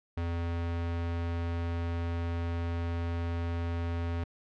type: tone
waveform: square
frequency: 84.9 Hz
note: F2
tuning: 48 cents flat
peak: -31 dBFS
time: 0.17-4.24 s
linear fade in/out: 5 ms
effects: low-pass 3000 Hz 12 dB/octave